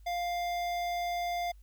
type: tone with notch filter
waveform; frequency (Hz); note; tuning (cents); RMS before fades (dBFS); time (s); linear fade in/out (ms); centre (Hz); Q
square; 700; F5; +4; -33; 0.06-1.52; 10; 9100; 0.84
effects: added 50 Hz sine -51 dBFS peak until 1.62 s + white hiss -73 dBFS RMS until 1.62 s